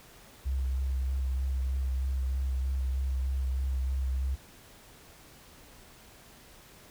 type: tone with vibrato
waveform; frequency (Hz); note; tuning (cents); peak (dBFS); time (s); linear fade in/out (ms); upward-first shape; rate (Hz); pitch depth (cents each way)
sine; 65.7; C2; +8; -27; 0.45-4.36; 20; sine; 3.2; 22
effects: pink hiss -54 dBFS RMS until 6.9 s